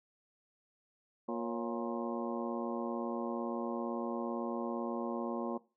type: harmonic tone with a mistuned harmonic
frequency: 117.8 Hz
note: A#2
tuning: 19 cents sharp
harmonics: 2 / 3 / 4 / 5 / 6 / 7 / 8 / 9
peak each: -38 / -40 / -44 / -42 / -47 / -48 / -47 / -45 dBFS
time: 1.28-5.58 s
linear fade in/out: 10 ms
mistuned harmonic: 5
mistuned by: -90 cents
effects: noise-tail reverb RT60 0.3 s tail -19 dB re dry